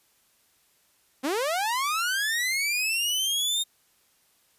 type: linear sweep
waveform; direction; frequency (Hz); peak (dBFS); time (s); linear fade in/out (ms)
sawtooth; up; 246.2 to 3700; -21; 1.23-3.64; 20
effects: white hiss -65 dBFS RMS until 4.58 s + resampled to 32000 Hz